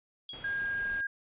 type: tone with exponential decay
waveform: sine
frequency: 3312 Hz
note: G#7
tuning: 5 cents flat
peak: -37 dBFS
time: 0.29-0.71 s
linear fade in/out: 2 ms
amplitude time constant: 91 ms
type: noise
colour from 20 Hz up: pink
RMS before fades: -48 dBFS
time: 0.33-1.01 s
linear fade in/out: 2 ms
type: tone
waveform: sine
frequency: 1620 Hz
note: G#6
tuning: 43 cents flat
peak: -30 dBFS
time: 0.44-1.07 s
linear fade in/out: 5 ms
effects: resampled to 8000 Hz